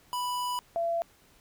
square / sine tone pair in turn, 987.8 / 676 Hz, B5 / E5, 0 / +43 cents, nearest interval perfect fifth, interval 657 cents, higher first, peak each -30 / -26 dBFS, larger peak second, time 0.13-0.59 / 0.76-1.02 s, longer first, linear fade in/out 0 ms, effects pink hiss -61 dBFS RMS until 1.4 s

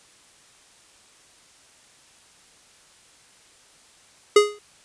square tone with exponential decay, 415.3 Hz, G#4, in tune, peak -9 dBFS, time 4.36-4.59 s, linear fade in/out 5 ms, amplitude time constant 49 ms, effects white hiss -54 dBFS RMS until 4.84 s + resampled to 22050 Hz

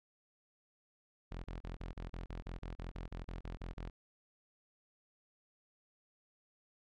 sawtooth tone bursts, 43.04 Hz, F1, 25 cents flat, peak -38 dBFS, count 16, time 1.31-3.9 s, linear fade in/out 10 ms, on 130 ms, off 34 ms, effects low-pass 4000 Hz 12 dB/octave

